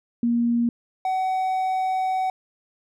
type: tone pair in turn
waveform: sine / triangle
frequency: 236.1 / 752.6 Hz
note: A#3 / F#5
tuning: +22 / +29 cents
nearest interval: octave + minor sixth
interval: 2007 cents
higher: second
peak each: -18 / -19 dBFS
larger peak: first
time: 0.23-0.69 / 1.05-2.3 s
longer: second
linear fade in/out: 2 ms
effects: none